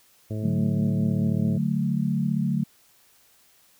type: harmonic tone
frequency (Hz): 107.6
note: A2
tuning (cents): -38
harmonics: 1 / 2 / 3 / 4 / 5 / 6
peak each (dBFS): -28 / -34 / -38 / -40 / -42 / -44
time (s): 0.3-1.58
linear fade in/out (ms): 10
type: chord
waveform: sine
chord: D major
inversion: none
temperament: equal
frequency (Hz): 146.83 / 185 / 220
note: D3 / F#3 / A3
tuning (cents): 0 / 0 / 0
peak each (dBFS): -26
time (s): 0.43-2.64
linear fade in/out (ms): 10
effects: white hiss -59 dBFS RMS until 3.79 s